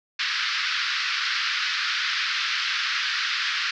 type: band-pass noise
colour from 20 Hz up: pink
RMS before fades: -26 dBFS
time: 0.19-3.71 s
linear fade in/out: 5 ms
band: 1300 to 5200 Hz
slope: 48 dB/octave
effects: none